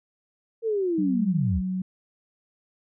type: linear sweep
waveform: sine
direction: down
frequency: 464.9 to 55 Hz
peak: -22 dBFS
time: 0.62-1.62 s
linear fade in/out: 50 ms
type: tone with pitch glide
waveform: sine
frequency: 189.3 to 185.73 Hz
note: F#3 to F#3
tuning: +40 to +7 cents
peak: -25 dBFS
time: 0.98-1.82 s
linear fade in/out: 5 ms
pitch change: -33 cents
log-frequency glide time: 1.2-1.44 s
effects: none

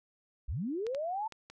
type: linear sweep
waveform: sine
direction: up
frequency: 40.67 to 904 Hz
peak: -32 dBFS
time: 0.48-1.28 s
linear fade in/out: 10 ms
type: clicks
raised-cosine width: 0.2 ms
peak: -27 / -27 / -29 / -31 dBFS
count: 4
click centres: 0.867 / 0.948 / 1.323 / 1.5 s
effects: none

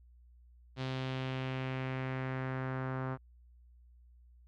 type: tone with low-pass filter sweep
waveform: sawtooth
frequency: 130.81 Hz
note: C3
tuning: in tune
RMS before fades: -37 dBFS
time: 0.76-3.18 s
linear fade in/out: 50 ms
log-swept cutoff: 3900 to 1300 Hz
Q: 2
effects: added 60 Hz sine -57 dBFS peak until 4.47 s

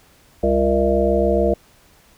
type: harmonic tone with a mistuned harmonic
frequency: 66.9 Hz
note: C2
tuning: 39 cents sharp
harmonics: 1 / 3 / 5 / 7 / 9 / 10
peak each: -22 / -23 / -22 / -20 / -20 / -23 dBFS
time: 0.43-1.54 s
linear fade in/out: 5 ms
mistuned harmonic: 5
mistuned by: +53 cents
effects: pink hiss -53 dBFS RMS until 2.17 s

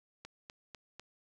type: click train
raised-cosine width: 0.2 ms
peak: -29 dBFS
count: 4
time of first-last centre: 0.25-0.996 s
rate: 4.02 Hz
effects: none

